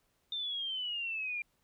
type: exponential sweep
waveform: sine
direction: down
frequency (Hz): 3621 to 2379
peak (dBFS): -34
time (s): 0.32-1.42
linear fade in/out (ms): 2
effects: pink hiss -75 dBFS RMS until 1.63 s